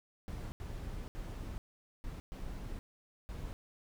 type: noise bursts at uneven times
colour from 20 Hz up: brown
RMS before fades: -42 dBFS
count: 6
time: 0.28-0.52 / 0.6-1.08 / 1.15-1.58 / 2.04-2.2 / 2.32-2.79 / 3.29-3.53 s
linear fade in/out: 0 ms
effects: none